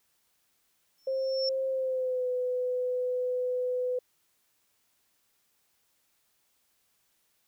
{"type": "tone with exponential growth", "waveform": "sine", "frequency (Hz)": 5400, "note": "E8", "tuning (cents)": 41, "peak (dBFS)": -27, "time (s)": [0.98, 1.49], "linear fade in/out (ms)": 2, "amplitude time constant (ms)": 110}
{"type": "tone with pitch glide", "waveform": "sine", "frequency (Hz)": [530, 500.8], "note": ["C5", "B4"], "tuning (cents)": [22, 24], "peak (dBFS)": -27, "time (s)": [1.07, 3.99], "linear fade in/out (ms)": 5, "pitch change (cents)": -98, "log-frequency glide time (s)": [1.68, 2.28]}
{"effects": ["white hiss -72 dBFS RMS until 7.47 s"]}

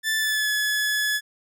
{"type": "tone with pitch glide", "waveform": "sawtooth", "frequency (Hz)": [1760, 1706.9], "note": ["A6", "G#6"], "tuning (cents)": [0, 47], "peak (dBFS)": -18, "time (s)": [0.03, 1.21], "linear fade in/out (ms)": 50, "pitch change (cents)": -53, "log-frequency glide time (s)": [0.17, 0.49], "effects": []}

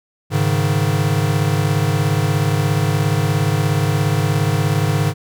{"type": "chord", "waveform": "square", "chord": "Ab suspended fourth", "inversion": "none", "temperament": "equal", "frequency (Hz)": [103.83, 138.59, 155.56], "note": ["Ab2", "Db3", "Eb3"], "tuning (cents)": [0, 0, 0], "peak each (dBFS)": -20, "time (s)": [0.3, 5.14], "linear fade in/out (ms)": 50, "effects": []}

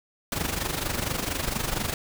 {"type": "noise with amplitude modulation", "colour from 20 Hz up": "pink", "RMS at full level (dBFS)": -26, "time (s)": [0.32, 1.94], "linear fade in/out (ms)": 2, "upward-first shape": "sine", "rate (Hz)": 24.3, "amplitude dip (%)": 70, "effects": []}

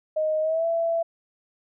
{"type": "tone with pitch glide", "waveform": "sine", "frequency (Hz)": [622.3, 667], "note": ["D#5", "E5"], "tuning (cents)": [0, 20], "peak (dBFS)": -21, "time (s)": [0.16, 1.03], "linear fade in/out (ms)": 10, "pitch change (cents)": 120, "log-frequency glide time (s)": [0.41, 0.66], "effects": []}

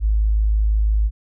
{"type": "tone", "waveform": "sine", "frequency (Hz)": 53, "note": "G#1", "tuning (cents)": 36, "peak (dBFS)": -14, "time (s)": [0, 1.11], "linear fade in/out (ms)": 50, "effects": []}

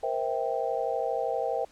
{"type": "chord", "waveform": "sine", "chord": "C dominant seventh", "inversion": "third", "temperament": "just", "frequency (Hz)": [470.9, 523.3, 654.1, 784.9], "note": ["Bb4", "C5", "E5", "G5"], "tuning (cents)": [18, 0, -14, 2], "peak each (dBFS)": -32, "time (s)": [0.03, 1.65], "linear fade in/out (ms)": 5, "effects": ["pink hiss -58 dBFS RMS until 1.71 s", "low-pass 9000 Hz 12 dB/octave"]}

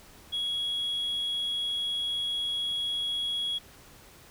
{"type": "tone", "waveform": "sine", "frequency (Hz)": 3328, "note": "G#7", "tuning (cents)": 3, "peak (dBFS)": -26, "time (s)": [0.32, 3.59], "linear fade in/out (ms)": 20, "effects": ["tanh soft clip ceiling -26 dBFS", "pink hiss -53 dBFS RMS until 4.3 s"]}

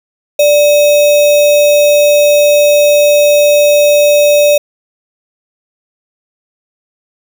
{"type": "tone with sample-and-hold", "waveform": "sine", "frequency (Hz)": 587, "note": "D5", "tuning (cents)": -1, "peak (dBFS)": -4, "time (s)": [0.39, 4.58], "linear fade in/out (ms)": 5, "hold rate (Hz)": 3150, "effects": []}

